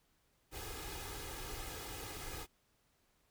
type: noise with comb filter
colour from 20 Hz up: pink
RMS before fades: -45 dBFS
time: 0.51-2.47 s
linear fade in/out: 50 ms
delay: 2.4 ms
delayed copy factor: +0.7
effects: pink hiss -75 dBFS RMS until 3.3 s